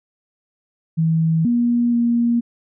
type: tone with pitch steps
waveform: sine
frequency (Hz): 161.9 / 238.8 / 236.2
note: E3 / A#3 / A#3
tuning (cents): -31 / +42 / +23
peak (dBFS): -14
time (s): 0.97-2.41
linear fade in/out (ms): 20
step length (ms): 480
effects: none